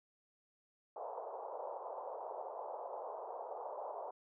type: band-pass noise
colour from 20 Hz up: pink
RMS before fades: -45 dBFS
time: 0.96-4.11 s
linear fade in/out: 5 ms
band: 470 to 1000 Hz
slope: 48 dB/octave
effects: none